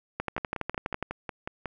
two click trains, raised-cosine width 0.5 ms, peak -18 / -14 dBFS, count 8 / 11, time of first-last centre 0.38-1.657 / 0.2-1.026 s, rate 5.48 / 12.1 Hz, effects none

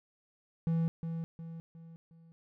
triangle tone with echo, 164.81 Hz, E3, in tune, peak -25 dBFS, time 0.67-0.88 s, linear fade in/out 0 ms, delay 360 ms, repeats 4, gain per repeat -7 dB, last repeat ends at 2.32 s, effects none

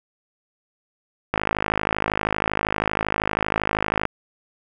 click train, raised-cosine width 0.5 ms, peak -5 dBFS, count 144, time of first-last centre 1.34-4.053 s, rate 52.7 Hz, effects none

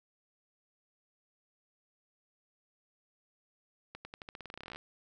accelerating click train, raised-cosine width 0.3 ms, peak -28 dBFS, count 20, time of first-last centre 3.95-4.76 s, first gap 100 ms, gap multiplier 0.89, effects none

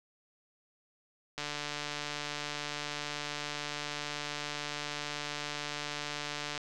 click train, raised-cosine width 0.2 ms, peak -19 dBFS, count 765, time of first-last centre 1.38-6.577 s, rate 147 Hz, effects resampled to 24000 Hz + 8-bit

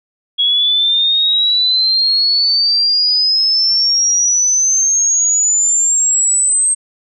sine exponential sweep, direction up, 3322 to 8372 Hz, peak -10 dBFS, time 0.38-6.75 s, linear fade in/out 20 ms, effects none

